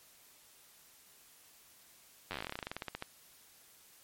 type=slowing click train; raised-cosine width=0.3 ms; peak=-22 dBFS; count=23; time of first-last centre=2.31-3.024 s; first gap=10 ms; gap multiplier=1.1; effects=white hiss -61 dBFS RMS until 4.03 s + MP3 64 kbps